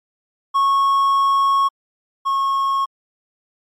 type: tone pair in turn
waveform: triangle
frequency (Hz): 1100 / 1091.8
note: C#6 / C#6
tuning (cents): -14 / -27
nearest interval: unison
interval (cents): 13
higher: first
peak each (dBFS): -11 / -14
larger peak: first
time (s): 0.54-1.69 / 2.25-2.86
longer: first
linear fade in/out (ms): 20
effects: MP3 64 kbps